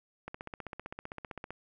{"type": "click train", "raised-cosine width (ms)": 0.5, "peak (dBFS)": -25, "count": 20, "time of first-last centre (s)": [0.28, 1.506], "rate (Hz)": 15.5, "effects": []}